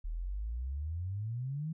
sine exponential sweep, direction up, 37.73 to 164.81 Hz, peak -34 dBFS, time 0.04-1.73 s, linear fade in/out 10 ms, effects none

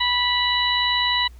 harmonic tone, 983 Hz, B5, 8 cents flat, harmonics 1 / 2 / 3 / 4, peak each -24 / -24 / -25 / -22 dBFS, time 0-1.28 s, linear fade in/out 10 ms, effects added 60 Hz sine -40 dBFS peak until 1.39 s + pink hiss -57 dBFS RMS until 1.39 s

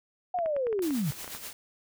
sine linear sweep, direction down, 740 to 127.7 Hz, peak -26 dBFS, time 0.34-1.11 s, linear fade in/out 5 ms
clicks, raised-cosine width 0.5 ms, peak -26 dBFS, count 11, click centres 0.388 / 0.46 / 0.565 / 0.669 / 0.728 / 0.792 / 0.907 / 1.121 / 1.244 / 1.278 / 1.349 s
white noise with tremolo, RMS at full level -39 dBFS, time 0.82-1.53 s, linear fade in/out 2 ms, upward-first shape sine, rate 8.2 Hz, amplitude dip 55%
effects none

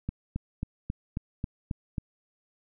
click train, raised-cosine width 5 ms, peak -18 dBFS, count 8, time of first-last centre 0.09-1.982 s, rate 3.7 Hz, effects none

